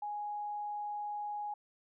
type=tone; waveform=sine; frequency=830.6 Hz; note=G#5; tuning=in tune; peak=-36 dBFS; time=0.02-1.54 s; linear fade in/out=5 ms; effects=none